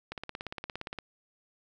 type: click train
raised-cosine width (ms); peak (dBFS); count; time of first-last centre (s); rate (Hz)
0.3; -21; 16; 0.12-0.987; 17.3
effects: none